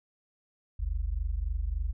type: tone pair together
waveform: sine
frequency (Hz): 47.12 / 70.6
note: F#1 / C#2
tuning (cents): +32 / +32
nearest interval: perfect fifth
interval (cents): 700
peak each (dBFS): -30 / -32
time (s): 0.79-1.93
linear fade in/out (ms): 10
effects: none